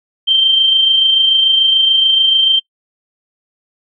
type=tone with amplitude modulation; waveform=sine; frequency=3138 Hz; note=G7; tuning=1 cent sharp; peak=-6 dBFS; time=0.27-2.6 s; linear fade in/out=20 ms; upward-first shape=sine; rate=26.9 Hz; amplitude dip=40%; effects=noise-tail reverb RT60 0.1 s tail -24 dB re dry